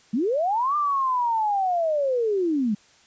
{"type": "linear two-way sweep", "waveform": "sine", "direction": "up then down", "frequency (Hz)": [196, 1202, 196], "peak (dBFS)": -20, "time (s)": [0.13, 2.75], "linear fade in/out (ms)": 10, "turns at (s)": 0.76, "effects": ["white hiss -56 dBFS RMS until 3.06 s", "resampled to 16000 Hz"]}